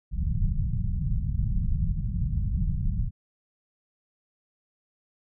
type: low-pass noise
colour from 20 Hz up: pink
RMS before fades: -26 dBFS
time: 0.11-3.11 s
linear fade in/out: 50 ms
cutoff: 180 Hz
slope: 48 dB/octave
effects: none